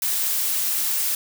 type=noise; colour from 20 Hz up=blue; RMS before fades=-23 dBFS; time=0.02-1.15 s; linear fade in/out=2 ms; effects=none